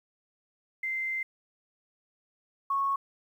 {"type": "tone pair in turn", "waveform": "sine", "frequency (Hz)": [2081, 1102.4], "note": ["C7", "C#6"], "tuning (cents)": [-10, -10], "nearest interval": "major seventh", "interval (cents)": 1100, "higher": "first", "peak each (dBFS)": [-29, -25], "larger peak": "second", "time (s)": [[0.83, 1.23], [2.7, 2.96]], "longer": "first", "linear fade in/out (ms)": 5, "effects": ["10-bit"]}